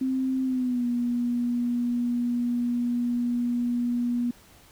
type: tone with pitch glide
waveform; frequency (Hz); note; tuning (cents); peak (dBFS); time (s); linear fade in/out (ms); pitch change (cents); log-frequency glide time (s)
sine; 261.6 to 241.3; C4 to B3; 0 to -40; -23; 0.01-4.31; 5; -140; 0.44-0.86
effects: pink hiss -54 dBFS RMS until 4.71 s